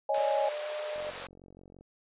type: chord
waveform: sine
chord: C# suspended second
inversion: none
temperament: equal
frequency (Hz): 554.4 / 622.3 / 830.6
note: C#5 / D#5 / G#5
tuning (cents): 0 / 0 / 0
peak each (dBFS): -30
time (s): 0.09-0.49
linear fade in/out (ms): 5
type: high-pass noise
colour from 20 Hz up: pink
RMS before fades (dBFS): -41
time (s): 0.14-1.27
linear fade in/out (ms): 5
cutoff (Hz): 410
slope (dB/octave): 96
type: tone with pitch glide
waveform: sine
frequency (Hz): 583 to 603.9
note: D5 to D5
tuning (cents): -13 to +48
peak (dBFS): -34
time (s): 0.18-1.1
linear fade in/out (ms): 0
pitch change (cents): +61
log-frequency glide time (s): 0.29-0.7
type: click train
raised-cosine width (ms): 2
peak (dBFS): -40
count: 40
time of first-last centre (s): 0.96-1.81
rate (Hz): 45.9
effects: resampled to 8000 Hz